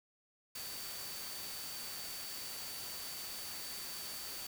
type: tone in noise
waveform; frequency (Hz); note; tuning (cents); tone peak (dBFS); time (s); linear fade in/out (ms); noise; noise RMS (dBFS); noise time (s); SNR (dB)
sine; 4566; D8; -50; -48; 0.55-4.47; 5; white; -45; 0.55-4.47; -6
effects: none